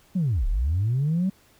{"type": "linear two-way sweep", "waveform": "sine", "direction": "down then up", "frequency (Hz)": [196, 32.43, 196], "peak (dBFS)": -19, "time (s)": [0.15, 1.3], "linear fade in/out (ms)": 10, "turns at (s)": 0.47, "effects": ["tanh soft clip ceiling -17 dBFS", "pink hiss -58 dBFS RMS until 1.59 s"]}